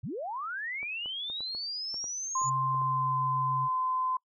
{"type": "linear sweep", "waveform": "sine", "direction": "up", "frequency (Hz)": [87.6, 6970], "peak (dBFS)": -33, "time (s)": [0.03, 2.5], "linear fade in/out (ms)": 10}
{"type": "clicks", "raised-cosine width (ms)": 1, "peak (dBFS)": -34, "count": 10, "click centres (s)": [0.83, 1.059, 1.3, 1.406, 1.549, 1.943, 2.042, 2.416, 2.746, 2.817]}
{"type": "tone with pitch glide", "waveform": "sine", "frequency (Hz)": [1046.5, 1026.7], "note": ["C6", "C6"], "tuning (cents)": [0, -33], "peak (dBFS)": -27, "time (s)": [2.35, 4.17], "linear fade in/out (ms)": 5, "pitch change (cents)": -33, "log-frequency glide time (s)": [2.65, 3.17]}
{"type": "tone", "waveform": "sine", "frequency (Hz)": 133.7, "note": "C3", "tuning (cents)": 38, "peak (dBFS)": -33, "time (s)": [2.43, 3.69], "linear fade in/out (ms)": 50}
{"effects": ["noise-tail reverb RT60 0.1 s tail -25 dB re dry"]}